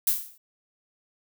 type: noise with exponential decay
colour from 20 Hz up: violet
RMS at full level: -19 dBFS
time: 0.07-0.38 s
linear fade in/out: 5 ms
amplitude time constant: 67 ms
effects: none